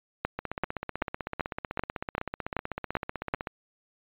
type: two click trains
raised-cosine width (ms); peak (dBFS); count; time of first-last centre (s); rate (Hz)
0.5; -17 / -11; 50 / 9; 0.39-3.472 / 0.25-3.339; 15.9 / 2.59
effects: resampled to 8000 Hz